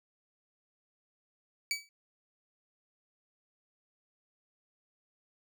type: tone with exponential decay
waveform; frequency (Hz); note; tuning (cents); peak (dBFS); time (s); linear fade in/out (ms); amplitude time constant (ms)
20% pulse; 2287; D7; -47; -22; 1.71-1.89; 1; 37
effects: none